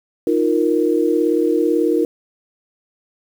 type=chord; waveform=sine; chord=Eb suspended second; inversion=none; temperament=equal; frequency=311.1 / 349.2 / 466.2 Hz; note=Eb4 / F4 / Bb4; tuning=0 / 0 / 0 cents; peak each=-18 dBFS; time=0.27-2.05 s; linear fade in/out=2 ms; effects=7-bit